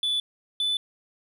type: tone pair in turn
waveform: sine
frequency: 3469 / 3495 Hz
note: A7 / A7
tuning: -25 / -12 cents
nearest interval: unison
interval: 13 cents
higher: second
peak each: -20 dBFS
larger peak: neither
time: 0.03-0.2 / 0.6-0.77 s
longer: neither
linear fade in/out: 2 ms
effects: tanh soft clip ceiling -22 dBFS + 10-bit